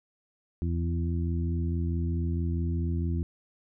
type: harmonic tone with a mistuned harmonic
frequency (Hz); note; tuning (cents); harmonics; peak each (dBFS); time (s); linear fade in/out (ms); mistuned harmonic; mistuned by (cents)
84.6; E2; +45; 1 / 2 / 3 / 4; -27 / -33 / -37 / -39; 0.62-3.23; 0; 1; -34
effects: none